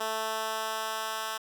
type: tone with high-pass filter sweep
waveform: 10% pulse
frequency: 220 Hz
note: A3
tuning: in tune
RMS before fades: -33 dBFS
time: 0-1.38 s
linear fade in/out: 10 ms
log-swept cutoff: 540 to 1100 Hz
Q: 0.78
effects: none